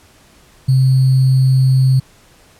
sine tone with sample-and-hold, 131.4 Hz, C3, 8 cents sharp, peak -8 dBFS, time 0.68-2 s, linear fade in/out 10 ms, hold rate 4410 Hz, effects pink hiss -48 dBFS RMS until 2.59 s + low-pass 12000 Hz 12 dB/octave

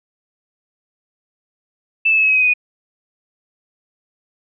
sine tone with pitch steps, 2642 / 2618 / 2594 / 2570 / 2546 / 2523 / 2499 / 2476 Hz, E7 / E7 / E7 / E7 / D#7 / D#7 / D#7 / D#7, +3 / -13 / -28 / -45 / +39 / +23 / +7 / -9 cents, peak -11 dBFS, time 2.05-2.538 s, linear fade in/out 10 ms, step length 61 ms, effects none

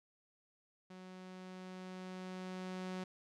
sawtooth tone with level ramp, 185 Hz, F#3, in tune, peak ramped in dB -47 to -36 dBFS, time 0.9-3.04 s, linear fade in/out 5 ms, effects low-pass 6000 Hz 12 dB/octave

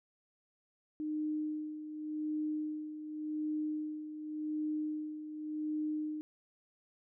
sine tone with tremolo, 305.7 Hz, D#4, 30 cents flat, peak -32 dBFS, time 1-6.21 s, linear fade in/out 0 ms, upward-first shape sine, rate 0.88 Hz, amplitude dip 65%, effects none

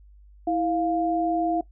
sine tone pair together, 326.8 / 700 Hz, E4 / F5, -15 / +4 cents, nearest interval octave + minor second, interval 1319 cents, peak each -24 dBFS, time 0.47-1.61 s, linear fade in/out 5 ms, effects noise-tail reverb RT60 0.1 s tail -17 dB re dry + added 50 Hz sine -48 dBFS peak until 1.71 s

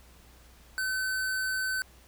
square tone, 1524 Hz, G6, 49 cents flat, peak -29 dBFS, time 0.78-1.82 s, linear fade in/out 0 ms, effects added 61 Hz sine -55 dBFS peak until 2.07 s + pink hiss -58 dBFS RMS until 2.07 s

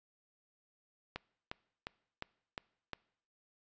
click train, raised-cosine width 0.3 ms, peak -23 dBFS, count 6, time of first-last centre 1.16-2.933 s, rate 2.82 Hz, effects noise-tail reverb RT60 0.7 s tail -24 dB re dry + resampled to 16000 Hz

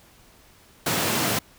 pink high-pass noise, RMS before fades -24 dBFS, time 0.86-1.39 s, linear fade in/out 5 ms, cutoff 100 Hz, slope 48 dB/octave, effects pink hiss -54 dBFS RMS until 1.58 s

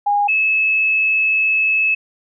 sine tone pair in turn, 818 / 2597 Hz, G#5 / E7, -26 / -26 cents, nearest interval octave + minor sixth, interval 2000 cents, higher second, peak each -13 dBFS, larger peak neither, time 0.06-0.28 / 0.28-1.95 s, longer second, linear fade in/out 10 ms, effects none

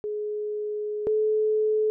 sine tone pair in turn, 420.9 / 430.5 Hz, G#4 / A4, +23 / -38 cents, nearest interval unison, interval 39 cents, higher second, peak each -27 / -20 dBFS, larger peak second, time 0.04-1.07 / 1.07-1.9 s, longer first, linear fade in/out 0 ms, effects none

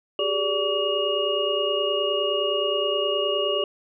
sine tone cluster, 383.4 / 413 / 580 / 1141 / 2860 Hz, G4 / G#4 / D5 / C#6 / F7, -38 / -10 / -22 / +50 / +41 cents, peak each -30 / -27 / -26 / -32 / -26 dBFS, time 0.19-3.64 s, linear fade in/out 2 ms, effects none

